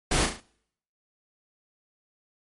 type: noise with echo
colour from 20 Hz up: pink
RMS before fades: -24 dBFS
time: 0.11-0.26 s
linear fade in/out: 5 ms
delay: 36 ms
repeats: 4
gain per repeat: -6 dB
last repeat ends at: 0.404 s
effects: noise-tail reverb RT60 0.7 s tail -25 dB re dry + MP3 48 kbps